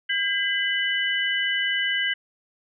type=tone cluster; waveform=sine; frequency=1609 / 2016 / 2983 Hz; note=G6 / B6 / F#7; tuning=+45 / +35 / +13 cents; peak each=-26 dBFS; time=0.09-2.14 s; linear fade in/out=10 ms; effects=none